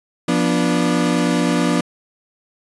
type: chord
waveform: 35% pulse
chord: B diminished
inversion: second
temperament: equal with one note detuned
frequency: 174.61 / 244.2 / 293.7 Hz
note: F3 / B3 / D4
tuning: 0 / -19 / 0 cents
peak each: -18 dBFS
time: 0.28-1.81 s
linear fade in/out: 5 ms
effects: resampled to 24000 Hz